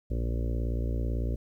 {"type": "harmonic tone", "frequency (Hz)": 58, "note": "A#1", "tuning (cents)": -8, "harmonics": [1, 2, 4, 5, 6, 7, 8, 9, 10], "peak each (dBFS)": [-28, -34, -40, -42, -44, -45, -46, -47, -48], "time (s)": [0.1, 1.36], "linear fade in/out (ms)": 10, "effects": ["11-bit"]}